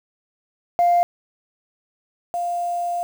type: tone pair in turn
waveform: sine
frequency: 698.5 / 698.5 Hz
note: F5 / F5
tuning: 0 / 0 cents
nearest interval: unison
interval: 0 cents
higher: neither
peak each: -12 / -21 dBFS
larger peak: first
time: 0.79-1.03 / 2.34-3.03 s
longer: second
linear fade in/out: 0 ms
effects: tanh soft clip ceiling -10 dBFS + 7-bit

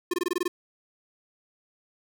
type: tone bursts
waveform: square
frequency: 355.7 Hz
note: F4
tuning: 32 cents sharp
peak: -24 dBFS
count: 8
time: 0.11-0.48 s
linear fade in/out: 5 ms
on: 27 ms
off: 22 ms
effects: none

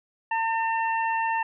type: harmonic tone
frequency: 904 Hz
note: A5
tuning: 47 cents sharp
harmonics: 1 / 2 / 3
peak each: -24 / -30 / -34 dBFS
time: 0.31-1.43 s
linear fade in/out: 5 ms
effects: none

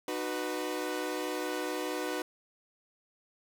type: chord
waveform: sawtooth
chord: B major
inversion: first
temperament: equal with one note detuned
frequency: 305.3 / 370 / 493.9 Hz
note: D#4 / F#4 / B4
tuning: -33 / 0 / 0 cents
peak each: -33 dBFS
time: 0.08-2.22 s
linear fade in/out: 2 ms
effects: none

